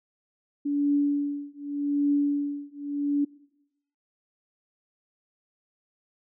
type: tone with tremolo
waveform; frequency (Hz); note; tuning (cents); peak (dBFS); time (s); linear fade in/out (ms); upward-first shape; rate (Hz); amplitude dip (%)
sine; 287.1; D4; -39; -19; 0.65-3.25; 10; triangle; 0.85; 100
effects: noise-tail reverb RT60 0.9 s tail -23 dB re dry